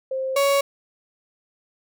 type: tone pair in turn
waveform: sine / 35% pulse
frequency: 527 / 558.3 Hz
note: C5 / C#5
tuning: +12 / +12 cents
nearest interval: minor second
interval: 100 cents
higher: second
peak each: -23 / -15 dBFS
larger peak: second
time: 0.11-0.36 / 0.36-0.61 s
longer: neither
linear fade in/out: 5 ms
effects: none